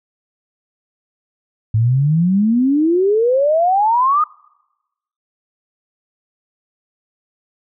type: exponential sweep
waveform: sine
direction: up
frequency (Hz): 106.4 to 1259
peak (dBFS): -11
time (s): 1.74-4.24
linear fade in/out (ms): 5
effects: noise-tail reverb RT60 1.0 s tail -26 dB re dry